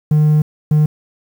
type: tone pair in turn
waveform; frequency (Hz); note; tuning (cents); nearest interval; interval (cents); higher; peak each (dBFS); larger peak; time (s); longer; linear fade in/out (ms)
triangle; 151.9 / 151.9; D#3 / D#3; -41 / -41; unison; 0; neither; -6; neither; 0.11-0.42 / 0.71-0.86; first; 5
effects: tanh soft clip ceiling -2 dBFS + 7-bit